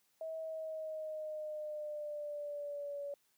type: tone with pitch glide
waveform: sine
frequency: 643 to 569.5 Hz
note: E5 to C#5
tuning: -43 to +47 cents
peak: -39 dBFS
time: 0.21-3.14 s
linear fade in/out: 2 ms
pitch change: -210 cents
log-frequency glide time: 0.38-3.02 s
effects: white hiss -75 dBFS RMS until 3.37 s + high-pass 80 Hz 12 dB/octave